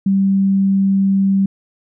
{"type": "tone", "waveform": "sine", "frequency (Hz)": 194.8, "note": "G3", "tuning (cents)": -11, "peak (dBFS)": -11, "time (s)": [0.06, 1.46], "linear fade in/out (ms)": 5, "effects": []}